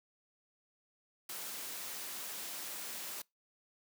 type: noise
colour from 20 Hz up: white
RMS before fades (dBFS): -43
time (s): 1.29-3.22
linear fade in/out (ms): 5
effects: noise-tail reverb RT60 0.2 s tail -25 dB re dry + high-pass 200 Hz 12 dB/octave